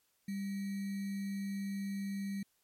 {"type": "tone with sample-and-hold", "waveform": "sine", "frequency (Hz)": 197.6, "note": "G3", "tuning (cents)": 14, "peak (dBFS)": -35, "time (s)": [0.28, 2.43], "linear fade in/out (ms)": 5, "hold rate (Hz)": 2100, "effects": ["white hiss -75 dBFS RMS until 2.63 s", "MP3 64 kbps"]}